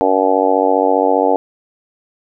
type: harmonic tone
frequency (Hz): 95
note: F#2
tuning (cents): +46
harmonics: 3 / 4 / 5 / 6 / 7 / 8 / 9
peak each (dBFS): -19 / -22 / -16 / -19 / -19 / -19 / -18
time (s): 0.01-1.36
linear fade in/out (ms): 0
effects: none